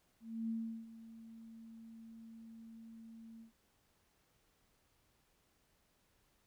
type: tone with ADSR envelope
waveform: sine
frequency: 226 Hz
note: A3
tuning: 47 cents sharp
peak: -35 dBFS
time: 0.2-3.52 s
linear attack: 290 ms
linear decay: 370 ms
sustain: -16 dB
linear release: 110 ms
effects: pink hiss -75 dBFS RMS until 6.46 s